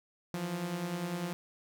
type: beating tone pair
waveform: sawtooth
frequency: 166 / 176 Hz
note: E3 / F3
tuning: +12 / +14 cents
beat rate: 10 Hz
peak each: -37 / -31 dBFS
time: 0.34-1.33 s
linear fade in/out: 0 ms
effects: none